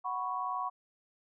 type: chord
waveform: sine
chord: F# suspended fourth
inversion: none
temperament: equal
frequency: 740 / 987.8 / 1108.7 Hz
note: F#5 / B5 / C#6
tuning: 0 / 0 / 0 cents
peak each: -38 / -37 / -35 dBFS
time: 0.04-0.7 s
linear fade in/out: 20 ms
effects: none